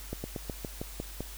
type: slowing click train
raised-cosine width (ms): 2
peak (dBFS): -21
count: 8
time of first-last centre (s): 0.13-1.206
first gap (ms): 110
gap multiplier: 1.11
effects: added 49 Hz sine -43 dBFS peak until 1.37 s + white hiss -47 dBFS RMS until 1.37 s